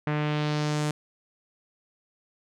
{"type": "tone with low-pass filter sweep", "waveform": "sawtooth", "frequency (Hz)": 150, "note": "D3", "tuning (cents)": 37, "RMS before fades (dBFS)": -27, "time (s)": [0.07, 0.91], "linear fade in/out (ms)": 2, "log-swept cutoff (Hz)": [2000, 9100], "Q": 1.5, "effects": []}